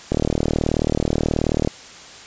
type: click train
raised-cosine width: 2 ms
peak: -5 dBFS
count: 61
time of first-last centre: 0.12-1.674 s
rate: 38.6 Hz
effects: white hiss -40 dBFS RMS until 2.26 s + resampled to 16000 Hz